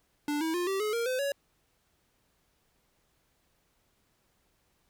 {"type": "tone with pitch steps", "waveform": "square", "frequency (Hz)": [293.7, 322.1, 353.3, 387.5, 425.1, 466.2, 511.4, 560.9], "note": ["D4", "E4", "F4", "G4", "G#4", "A#4", "C5", "C#5"], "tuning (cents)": [0, -40, 20, -20, 40, 0, -40, 20], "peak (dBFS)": -29, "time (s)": [0.28, 1.32], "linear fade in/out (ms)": 2, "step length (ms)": 130, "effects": ["pink hiss -72 dBFS RMS until 4.89 s"]}